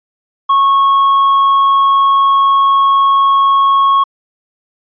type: tone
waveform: triangle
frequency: 1099 Hz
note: C#6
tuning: 15 cents flat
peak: -5 dBFS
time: 0.49-4.04 s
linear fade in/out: 10 ms
effects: resampled to 11025 Hz